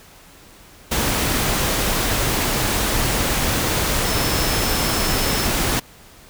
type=tone in noise; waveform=sine; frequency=5274 Hz; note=E8; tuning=in tune; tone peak=-29 dBFS; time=4.05-5.47 s; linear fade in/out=10 ms; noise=pink; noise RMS=-20 dBFS; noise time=0.91-5.8 s; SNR=-12 dB; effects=pink hiss -46 dBFS RMS until 6.29 s